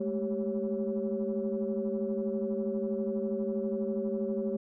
sine tone cluster, 207.4 / 219.7 / 390.4 / 552 Hz, G#3 / A3 / G4 / C#5, -2 / -2 / -7 / -7 cents, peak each -34 / -34 / -33 / -35 dBFS, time 0-4.57 s, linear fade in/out 10 ms, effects tanh soft clip ceiling -21 dBFS

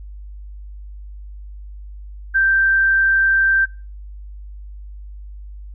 sine tone, 1568 Hz, G6, in tune, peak -12 dBFS, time 2.34-3.66 s, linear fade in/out 20 ms, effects noise-tail reverb RT60 0.3 s tail -18 dB re dry + added 50 Hz sine -32 dBFS peak until 5.74 s

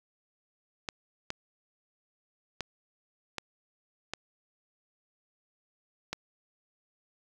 clicks, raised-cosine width 0.2 ms, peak -16 dBFS, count 6, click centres 0.888 / 1.304 / 2.607 / 3.383 / 4.136 / 6.13 s, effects 8-bit

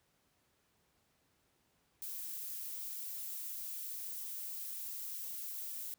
violet noise, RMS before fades -43 dBFS, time 2.02-5.94 s, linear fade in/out 0 ms, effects pink hiss -75 dBFS RMS until 5.98 s + high-pass 60 Hz 12 dB/octave

